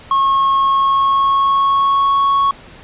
triangle tone with pitch glide, 1089 to 1108 Hz, C#6 to C#6, -31 to -1 cents, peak -9 dBFS, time 0.11-2.51 s, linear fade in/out 2 ms, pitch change +30 cents, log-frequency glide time 0.57-2.19 s, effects pink hiss -39 dBFS RMS until 2.83 s + resampled to 8000 Hz

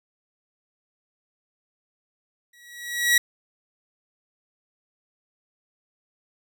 sawtooth tone with exponential growth, 1921 Hz, B6, 48 cents flat, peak -10 dBFS, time 2.53-3.18 s, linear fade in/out 5 ms, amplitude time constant 140 ms, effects none

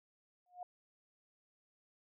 sine tone with exponential growth, 718 Hz, F5, 48 cents sharp, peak -39 dBFS, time 0.46-0.63 s, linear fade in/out 2 ms, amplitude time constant 36 ms, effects none

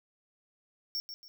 square tone with echo, 5470 Hz, F8, 37 cents flat, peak -32 dBFS, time 0.95-1 s, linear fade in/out 0 ms, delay 140 ms, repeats 2, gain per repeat -9 dB, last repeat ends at 1.28 s, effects none

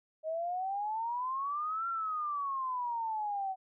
sine exponential two-way sweep, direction up then down, 622 to 1374 to 750 Hz, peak -32 dBFS, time 0.23-3.56 s, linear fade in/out 50 ms, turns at 1.88 s, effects none

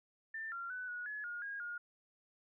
sine tone with pitch steps, 1786 / 1381 / 1500 / 1458 / 1700 / 1429 / 1633 / 1427 Hz, A6 / F6 / F#6 / F#6 / G#6 / F6 / G#6 / F6, +25 / -20 / +23 / -26 / +40 / +39 / -30 / +37 cents, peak -40 dBFS, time 0.34-1.78 s, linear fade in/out 5 ms, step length 180 ms, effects none

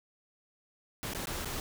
pink noise with dropouts, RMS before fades -37 dBFS, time 1.03-1.6 s, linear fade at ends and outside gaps 0 ms, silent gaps 1.135-1.148 / 1.257-1.271 / 1.447-1.456 s, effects none

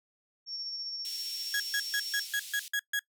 sine tone with tremolo, 5480 Hz, F8, 34 cents flat, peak -35 dBFS, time 0.46-2.28 s, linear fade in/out 50 ms, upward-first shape square, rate 15 Hz, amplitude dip 25%
pink band-pass noise, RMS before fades -44 dBFS, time 1.05-2.68 s, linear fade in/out 0 ms, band 3100 to 16000 Hz, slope 24 dB/octave
35% pulse tone bursts, 1661.2 Hz, G#6, in tune, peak -26 dBFS, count 8, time 1.54-2.992 s, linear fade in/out 2 ms, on 59 ms, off 140 ms
effects noise-tail reverb RT60 0.1 s tail -21 dB re dry

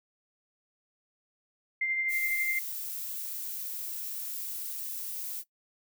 sine tone with tremolo, 2093 Hz, C7, in tune, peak -26 dBFS, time 1.81-2.59 s, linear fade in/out 5 ms, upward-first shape triangle, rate 12 Hz, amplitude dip 40%
violet noise, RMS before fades -37 dBFS, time 2.08-5.44 s, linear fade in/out 50 ms
effects noise-tail reverb RT60 0.1 s tail -18 dB re dry

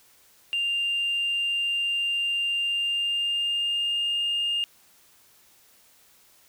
sine tone with pitch glide, 2794 to 2822 Hz, F7 to F7, 0 to +17 cents, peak -22 dBFS, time 0.53-4.64 s, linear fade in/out 0 ms, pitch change +17 cents, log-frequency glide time 2.57-4.07 s, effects tanh soft clip ceiling -20 dBFS + white hiss -58 dBFS RMS until 6.48 s

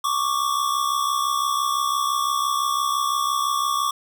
square tone pair together, 1108 / 1173.9 Hz, C#6 / D6, -1 / -1 cents, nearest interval minor second, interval 100 cents, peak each -24 dBFS, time 0.04-3.91 s, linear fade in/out 5 ms, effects none

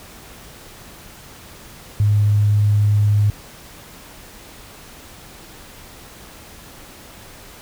sine tone, 103.83 Hz, G#2, in tune, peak -12 dBFS, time 2-3.3 s, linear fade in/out 0 ms, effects pink hiss -41 dBFS RMS until 7.61 s

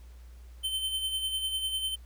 square tone with tremolo, 3086 Hz, G7, 28 cents flat, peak -28 dBFS, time 0.63-1.96 s, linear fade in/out 20 ms, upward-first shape sine, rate 10 Hz, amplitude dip 50%, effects added 60 Hz sine -46 dBFS peak until 2.05 s + pink hiss -63 dBFS RMS until 2.05 s

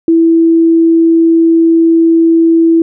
sine tone, 329.8 Hz, E4, 1 cent sharp, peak -4 dBFS, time 0.08-2.82 s, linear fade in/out 2 ms, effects none

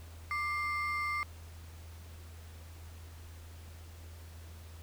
triangle ring-modulated tone, 1643 Hz, G#6, 19 cents flat, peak -27 dBFS, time 0.31-1.23 s, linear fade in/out 0 ms, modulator 458 Hz, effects added 82 Hz sine -47 dBFS peak until 4.82 s + pink hiss -57 dBFS RMS until 4.82 s

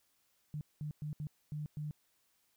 sine tone bursts at uneven times, 150.2 Hz, D3, 39 cents sharp, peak -37 dBFS, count 6, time 0.54-0.61 / 0.81-0.91 / 1.02-1.13 / 1.2-1.27 / 1.52-1.66 / 1.77-1.91 s, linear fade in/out 0 ms, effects white hiss -75 dBFS RMS until 2.56 s

